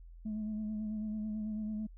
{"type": "tone with vibrato", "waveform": "sine", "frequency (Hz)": 214.3, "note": "A3", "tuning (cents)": -45, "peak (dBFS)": -33, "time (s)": [0.25, 1.87], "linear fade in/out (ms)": 10, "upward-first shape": "sine", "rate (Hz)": 9.1, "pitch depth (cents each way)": 30, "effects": ["tanh soft clip ceiling -32 dBFS", "added 42 Hz sine -49 dBFS peak until 1.97 s"]}